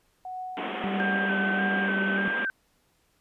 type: tone with tremolo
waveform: sine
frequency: 740 Hz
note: F#5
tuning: in tune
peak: -32 dBFS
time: 0.25-1.87 s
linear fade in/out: 2 ms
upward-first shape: triangle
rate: 1.6 Hz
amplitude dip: 55%
type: band-pass noise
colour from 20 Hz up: pink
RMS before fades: -34 dBFS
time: 0.57-2.45 s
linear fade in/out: 0 ms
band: 190 to 3300 Hz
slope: 96 dB/octave
type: harmonic tone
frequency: 196.2 Hz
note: G3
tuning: 2 cents sharp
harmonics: 1 / 2 / 3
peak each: -28 / -37 / -41 dBFS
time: 0.84-2.28 s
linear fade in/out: 0 ms
type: tone with vibrato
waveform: sine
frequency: 1561 Hz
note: G6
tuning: 8 cents flat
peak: -26 dBFS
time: 1-2.5 s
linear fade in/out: 0 ms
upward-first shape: square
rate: 1.7 Hz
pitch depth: 32 cents each way
effects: pink hiss -68 dBFS RMS until 3.2 s + resampled to 32000 Hz